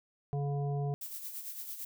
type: harmonic tone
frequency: 142.1 Hz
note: C#3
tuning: 43 cents sharp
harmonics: 1 / 3 / 5 / 7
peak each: -31 / -40 / -42 / -56 dBFS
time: 0.33-0.94 s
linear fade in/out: 0 ms
type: noise with tremolo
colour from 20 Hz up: violet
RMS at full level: -40 dBFS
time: 1.01-1.85 s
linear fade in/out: 5 ms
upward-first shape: sine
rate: 8.9 Hz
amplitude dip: 55%
effects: none